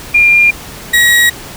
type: tone pair in turn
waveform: sine / 35% pulse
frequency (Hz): 2401 / 1905.7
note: D7 / A#6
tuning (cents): +38 / +38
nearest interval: major third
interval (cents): 400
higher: first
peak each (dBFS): -4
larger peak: neither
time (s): 0.14-0.51 / 0.93-1.3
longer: neither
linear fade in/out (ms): 10
effects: pink hiss -29 dBFS RMS until 1.56 s